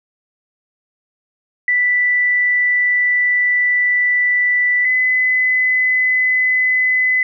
sine tone pair in turn, 1975.5 / 2015 Hz, B6 / B6, 0 / +34 cents, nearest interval unison, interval 34 cents, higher second, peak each -12 dBFS, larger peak neither, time 1.68-4.85 / 4.85-7.23 s, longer first, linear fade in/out 2 ms, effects none

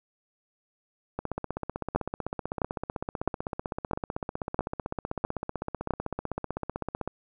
two click trains, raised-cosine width 1 ms, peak -10 / -17 dBFS, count 7 / 94, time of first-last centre 1.96-5.907 / 1.19-7.076 s, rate 1.52 / 15.8 Hz, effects none

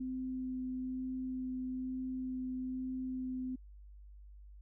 sine tone with vibrato, 256.8 Hz, C4, 32 cents flat, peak -36 dBFS, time 0-3.56 s, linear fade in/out 10 ms, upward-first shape sine, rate 1.1 Hz, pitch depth 8 cents each way, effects added 50 Hz sine -51 dBFS peak until 4.61 s

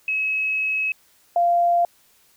sine tone pair in turn, 2568 / 693.3 Hz, E7 / F5, -46 / -13 cents, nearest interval octave + major seventh, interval 2267 cents, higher first, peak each -20 / -15 dBFS, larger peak second, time 0.08-0.92 / 1.36-1.85 s, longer first, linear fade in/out 2 ms, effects white hiss -58 dBFS RMS until 2.36 s

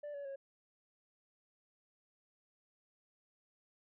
sine tone with pitch steps, 587.3 / 567.3 / 548 Hz, D5 / C#5 / C#5, 0 / +40 / -20 cents, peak -39 dBFS, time 0.03-0.36 s, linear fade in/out 10 ms, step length 110 ms, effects tanh soft clip ceiling -41 dBFS

